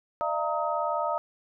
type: tone cluster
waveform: sine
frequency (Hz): 601 / 680 / 925 / 1264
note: D5 / F5 / A#5 / D#6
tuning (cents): +40 / -46 / -14 / +27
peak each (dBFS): -31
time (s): 0.21-1.18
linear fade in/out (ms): 0
effects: none